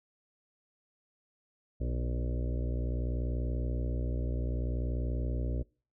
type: harmonic tone with a mistuned harmonic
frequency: 60.6 Hz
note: B1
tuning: 32 cents flat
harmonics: 1 / 2 / 4 / 5 / 6 / 7 / 8 / 9 / 10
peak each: -31 / -37 / -43 / -45 / -47 / -48 / -49 / -50 / -51 dBFS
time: 1.8-5.63 s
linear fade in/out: 10 ms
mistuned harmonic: 9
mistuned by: +20 cents
effects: noise-tail reverb RT60 0.4 s tail -25 dB re dry